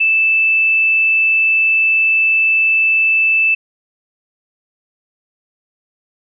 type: tone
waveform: sine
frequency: 2637 Hz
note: E7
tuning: in tune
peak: -10 dBFS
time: 0-3.55 s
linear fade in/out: 10 ms
effects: none